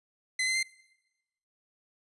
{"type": "tone with pitch steps", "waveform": "sawtooth", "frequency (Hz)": [2038, 2062, 2086], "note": ["C7", "C7", "C7"], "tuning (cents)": [-46, -26, -6], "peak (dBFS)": -23, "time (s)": [0.39, 0.63], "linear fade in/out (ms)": 5, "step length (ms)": 80, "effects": ["noise-tail reverb RT60 1.0 s tail -23 dB re dry", "resampled to 24000 Hz"]}